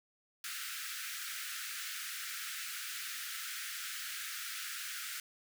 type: high-pass noise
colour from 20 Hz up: pink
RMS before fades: -42 dBFS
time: 0.44-5.2 s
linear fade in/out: 2 ms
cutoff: 1300 Hz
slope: 96 dB/octave
effects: none